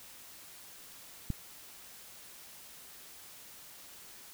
click, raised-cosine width 5 ms, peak -20 dBFS, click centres 1.303 s, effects white hiss -52 dBFS RMS until 4.33 s

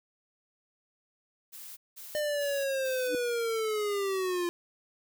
blue noise bursts, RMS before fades -45 dBFS, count 4, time 1.52-3.09 s, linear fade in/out 20 ms, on 250 ms, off 190 ms
square linear sweep, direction down, 604 to 345 Hz, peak -29 dBFS, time 2.15-4.49 s, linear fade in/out 0 ms
sine tone with exponential growth, 302.5 Hz, D#4, 49 cents flat, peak -28 dBFS, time 3.04-3.15 s, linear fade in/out 1 ms, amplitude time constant 23 ms
effects none

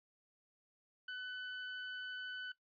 30% pulse tone, 1502 Hz, F#6, 26 cents sharp, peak -39 dBFS, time 1.08-2.52 s, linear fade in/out 5 ms, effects noise-tail reverb RT60 0.1 s tail -18 dB re dry + resampled to 11025 Hz

